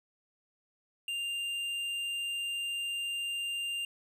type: tone with tanh clipping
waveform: sine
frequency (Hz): 2794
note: F7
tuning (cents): 0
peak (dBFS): -34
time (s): 1.08-3.85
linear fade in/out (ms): 2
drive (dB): 9
effects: none